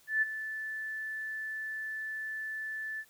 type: tone with ADSR envelope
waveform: sine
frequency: 1751 Hz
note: A6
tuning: 9 cents flat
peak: -23 dBFS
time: 0.07-3.05 s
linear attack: 150 ms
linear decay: 21 ms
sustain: -12 dB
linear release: 57 ms
effects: white hiss -63 dBFS RMS until 3.09 s